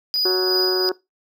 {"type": "tone with tremolo", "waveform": "triangle", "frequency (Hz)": 4938, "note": "D#8", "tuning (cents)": -14, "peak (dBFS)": -16, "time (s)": [0.14, 0.89], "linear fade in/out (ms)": 0, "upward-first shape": "sine", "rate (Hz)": 2.8, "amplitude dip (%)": 40}
{"type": "click", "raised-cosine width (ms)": 0.3, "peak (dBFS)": -26, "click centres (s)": 0.16}
{"type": "harmonic tone", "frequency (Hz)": 185, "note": "F#3", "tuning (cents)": 0, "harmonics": [2, 3, 4, 5, 6, 7, 8, 9], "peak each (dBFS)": [-19, -33, -34, -38, -36, -39, -34, -42], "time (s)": [0.25, 0.92], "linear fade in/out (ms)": 5}
{"effects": ["noise-tail reverb RT60 0.2 s tail -20 dB re dry"]}